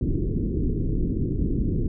pink low-pass noise, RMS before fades -24 dBFS, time 0.01-1.88 s, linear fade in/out 2 ms, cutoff 400 Hz, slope 48 dB/octave, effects none

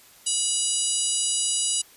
harmonic tone, 972 Hz, B5, 28 cents flat, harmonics 3 / 4 / 5 / 6 / 7 / 8 / 9 / 10, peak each -30 / -34 / -34 / -37 / -32 / -27 / -32 / -28 dBFS, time 0.26-1.82 s, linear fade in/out 10 ms, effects white hiss -52 dBFS RMS until 1.96 s + resampled to 32000 Hz

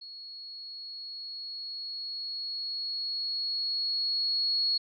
sine tone with level ramp, 4337 Hz, C#8, 39 cents flat, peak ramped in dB -42 to -24 dBFS, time 0.01-4.78 s, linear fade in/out 10 ms, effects none

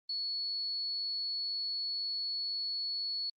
sine tone, 4398 Hz, C#8, 14 cents flat, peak -33 dBFS, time 0.09-3.3 s, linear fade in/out 5 ms, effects Opus 24 kbps

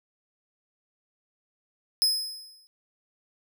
40% pulse tone with exponential decay, 5100 Hz, D#8, 42 cents sharp, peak -17 dBFS, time 2.02-2.67 s, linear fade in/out 0 ms, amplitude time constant 140 ms, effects none

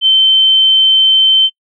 sine tone, 3093 Hz, G7, 24 cents flat, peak -5 dBFS, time 0.01-1.5 s, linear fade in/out 50 ms, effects noise-tail reverb RT60 0.1 s tail -26 dB re dry

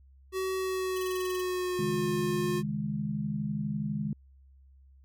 square tone with pitch glide, 377.7 to 356.9 Hz, F#4 to F4, +36 to +38 cents, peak -30 dBFS, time 0.32-2.63 s, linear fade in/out 50 ms, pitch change -98 cents, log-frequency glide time 0.56-2.11 s
5% pulse tone bursts, 3041 Hz, F#7, 47 cents sharp, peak -32 dBFS, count 10, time 0.96-1.413 s, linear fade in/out 5 ms, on 21 ms, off 27 ms
sine chord, C# suspended second, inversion none, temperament equal with one note detuned, 135.74 / 155.56 / 207.7 Hz, C#3 / D#3 / G#3, -36 / 0 / 0 cents, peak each -37 / -34 / -32 dBFS, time 1.79-4.13 s, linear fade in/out 2 ms
effects added 67 Hz sine -54 dBFS peak until 5.04 s

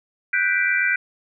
sine chord, G major seventh, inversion third, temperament equal, 1480 / 1568 / 1975.5 / 2349 Hz, F#6 / G6 / B6 / D7, 0 / 0 / 0 / 0 cents, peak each -23 dBFS, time 0.33-0.96 s, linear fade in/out 5 ms, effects none

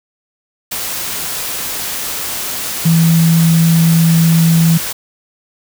sine tone in noise, 164.81 Hz, E3, in tune, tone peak -7 dBFS, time 2.85-4.78 s, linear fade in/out 10 ms, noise white, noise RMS -21 dBFS, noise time 0.71-4.93 s, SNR +11 dB, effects none

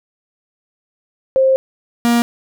sine / 45% pulse tone pair in turn, 529 / 236.5 Hz, C5 / A#3, +19 / +25 cents, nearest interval octave + major second, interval 1394 cents, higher first, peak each -9 / -11 dBFS, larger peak first, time 1.36-1.56 / 2.05-2.22 s, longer first, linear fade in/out 0 ms, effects none

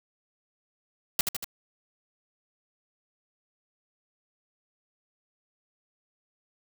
white noise with echo, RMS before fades -23 dBFS, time 1.19-1.21 s, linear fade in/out 2 ms, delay 78 ms, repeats 3, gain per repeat -4 dB, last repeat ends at 1.444 s, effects none

